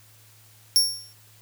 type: tone with exponential decay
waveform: sawtooth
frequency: 5500 Hz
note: F8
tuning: 27 cents flat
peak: -10 dBFS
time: 0.76-1.13 s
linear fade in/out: 0 ms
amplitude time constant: 80 ms
effects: added 108 Hz sine -55 dBFS peak until 1.41 s + white hiss -55 dBFS RMS until 1.41 s